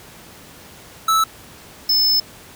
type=tone pair in turn; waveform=square; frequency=1310 / 5240 Hz; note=E6 / E8; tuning=-11 / -11 cents; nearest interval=2 octaves; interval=2400 cents; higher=second; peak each=-14 dBFS; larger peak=neither; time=1.08-1.24 / 1.89-2.2 s; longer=second; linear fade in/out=5 ms; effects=pink hiss -42 dBFS RMS until 2.55 s + high-pass 60 Hz 12 dB/octave